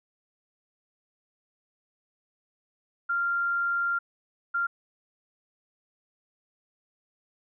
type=tone bursts at uneven times; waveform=sine; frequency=1390 Hz; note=F6; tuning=9 cents flat; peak=-24 dBFS; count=2; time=3.09-3.99 / 4.54-4.67 s; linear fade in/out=10 ms; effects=none